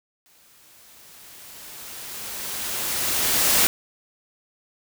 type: noise with exponential growth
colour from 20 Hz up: white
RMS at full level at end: -17 dBFS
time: 0.26-3.67 s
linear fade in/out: 0 ms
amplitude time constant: 740 ms
effects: none